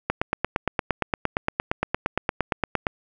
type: click train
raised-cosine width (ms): 0.5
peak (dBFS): -6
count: 25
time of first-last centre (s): 0.1-2.868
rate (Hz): 8.67
effects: none